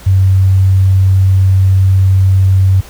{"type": "tone", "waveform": "sine", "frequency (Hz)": 95.2, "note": "F#2", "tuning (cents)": 50, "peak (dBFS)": -5, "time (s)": [0.06, 2.81], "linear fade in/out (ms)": 10, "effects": ["added 56 Hz sine -36 dBFS peak until 2.89 s", "pink hiss -36 dBFS RMS until 2.89 s"]}